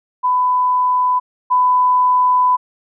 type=tone pair in turn; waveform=sine; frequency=1000 / 1000 Hz; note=B5 / B5; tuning=+21 / +21 cents; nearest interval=unison; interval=0 cents; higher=neither; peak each=-12 / -10 dBFS; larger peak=second; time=0.23-1.2 / 1.5-2.57 s; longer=second; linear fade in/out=20 ms; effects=none